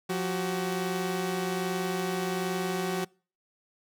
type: tone pair together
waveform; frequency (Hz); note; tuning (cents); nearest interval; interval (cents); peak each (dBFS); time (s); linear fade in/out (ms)
sawtooth; 178.58 / 378.4; F3 / F#4; +39 / +39; octave + minor second; 1300; -27; 0.09-3.05; 10
effects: noise-tail reverb RT60 0.4 s tail -26 dB re dry